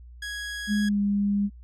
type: tone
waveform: sawtooth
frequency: 1661.2 Hz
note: G#6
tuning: in tune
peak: -28 dBFS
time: 0.22-0.89 s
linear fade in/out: 5 ms
type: tone with pitch glide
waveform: sine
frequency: 207.7 to 202.3 Hz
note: G#3 to G#3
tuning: 0 to -45 cents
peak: -21 dBFS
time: 0.67-1.5 s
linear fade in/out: 50 ms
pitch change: -45 cents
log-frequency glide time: 0.83-1.01 s
effects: added 60 Hz sine -43 dBFS peak until 1.63 s + low-pass 9000 Hz 12 dB/octave